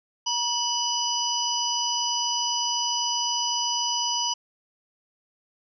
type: harmonic tone with a mistuned harmonic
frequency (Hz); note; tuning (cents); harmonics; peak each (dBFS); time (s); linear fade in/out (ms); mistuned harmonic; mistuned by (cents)
987.8; B5; 0; 1 / 3 / 5 / 6; -29 / -29 / -29 / -29; 0.26-4.34; 10; 1; -64
effects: none